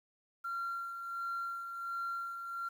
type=tone with tremolo; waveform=sine; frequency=1375 Hz; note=F6; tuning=27 cents flat; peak=-33 dBFS; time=0.44-2.69 s; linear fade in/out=10 ms; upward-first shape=sine; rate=1.4 Hz; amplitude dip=55%; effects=tanh soft clip ceiling -32 dBFS + 10-bit